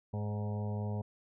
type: harmonic tone with a mistuned harmonic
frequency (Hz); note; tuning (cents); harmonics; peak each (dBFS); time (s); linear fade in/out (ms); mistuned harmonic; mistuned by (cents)
104.5; G#2; +11; 1 / 2 / 4 / 5 / 6 / 7 / 8 / 9; -34 / -40 / -46 / -48 / -50 / -51 / -52 / -53; 0.13-1.02; 10; 6; -21
effects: none